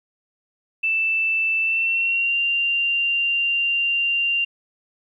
sine tone with pitch glide, 2650 to 2780 Hz, E7 to F7, +9 to -9 cents, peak -18 dBFS, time 0.83-4.45 s, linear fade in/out 10 ms, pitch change +82 cents, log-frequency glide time 1.61-2.37 s, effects 10-bit

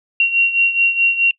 sine beating tone pair, 2747 / 2751.7 Hz, F7 / F7, -29 / -26 cents, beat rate 4.7 Hz, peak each -13 / -18 dBFS, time 0.2-1.31 s, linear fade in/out 2 ms, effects noise-tail reverb RT60 0.1 s tail -23 dB re dry

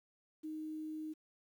sine tone with quantisation, 311.1 Hz, D#4, in tune, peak -40 dBFS, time 0.43-1.14 s, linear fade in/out 20 ms, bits 11, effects none

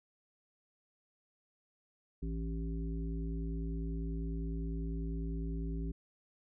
harmonic tone with a mistuned harmonic, 55 Hz, A1, in tune, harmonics 1 / 3 / 5 / 7, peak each -36 / -41 / -44 / -49 dBFS, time 2.22-5.92 s, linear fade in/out 10 ms, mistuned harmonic 7, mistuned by +25 cents, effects none

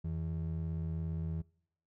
triangle ring-modulated tone, 123.47 Hz, B2, in tune, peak -29 dBFS, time 0.04-1.42 s, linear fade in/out 10 ms, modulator 38.7 Hz, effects noise-tail reverb RT60 0.7 s tail -25 dB re dry

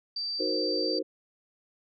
sine tone, 4657 Hz, D8, 15 cents flat, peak -30 dBFS, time 0.16-0.99 s, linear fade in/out 5 ms
sine chord, C half-diminished seventh, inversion first, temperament equal, 311.1 / 370 / 466.2 / 523.3 Hz, Eb4 / Gb4 / Bb4 / C5, 0 / 0 / 0 / 0 cents, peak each -33 dBFS, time 0.39-1.03 s, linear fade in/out 20 ms
effects none

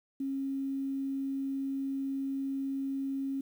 sine tone, 271.8 Hz, C#4, 34 cents flat, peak -31 dBFS, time 0.2-3.41 s, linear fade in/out 5 ms, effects 10-bit

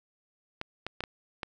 clicks, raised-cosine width 0.3 ms, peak -18 dBFS, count 5, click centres 0.614 / 0.866 / 1.006 / 1.038 / 1.432 s, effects none

